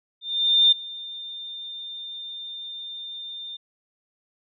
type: tone with ADSR envelope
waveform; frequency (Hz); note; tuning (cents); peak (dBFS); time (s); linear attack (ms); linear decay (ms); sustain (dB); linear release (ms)
sine; 3606; A7; +42; -12; 0.21-3.57; 510; 8; -21; 11
effects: none